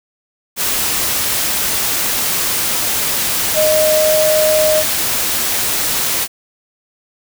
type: tone in noise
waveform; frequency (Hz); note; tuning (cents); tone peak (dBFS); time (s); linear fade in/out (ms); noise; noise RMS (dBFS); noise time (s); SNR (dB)
sine; 619; D#5; -9; -11; 3.54-4.84; 50; white; -17; 0.56-6.28; +3
effects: none